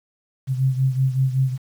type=beating tone pair; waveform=sine; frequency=130.81 / 136.11 Hz; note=C3 / C#3; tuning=0 / -31 cents; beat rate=5.3 Hz; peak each=-18 / -23 dBFS; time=0.47-1.58 s; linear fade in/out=50 ms; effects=8-bit